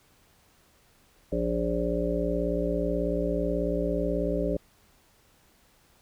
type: harmonic tone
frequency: 58.27 Hz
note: A#1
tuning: in tune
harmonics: 1 / 3 / 5 / 7 / 9 / 10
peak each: -32 / -32 / -32 / -32 / -32 / -32 dBFS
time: 1.32-4.57 s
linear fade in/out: 5 ms
effects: pink hiss -62 dBFS RMS until 6.01 s